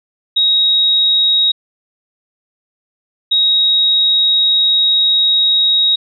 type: tone bursts at uneven times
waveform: sine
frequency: 3789 Hz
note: A#7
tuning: 27 cents sharp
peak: -9 dBFS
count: 2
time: 0.36-1.52 / 3.31-5.96 s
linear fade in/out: 10 ms
effects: none